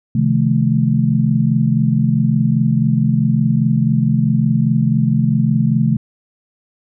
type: chord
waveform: sine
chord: F dominant seventh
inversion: second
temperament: equal with one note detuned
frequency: 130.81 / 155.56 / 174.61 / 218.4 Hz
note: C3 / Eb3 / F3 / A3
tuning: 0 / 0 / 0 / -13 cents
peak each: -16 / -17 / -22 / -16 dBFS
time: 0.15-5.97 s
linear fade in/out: 5 ms
effects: none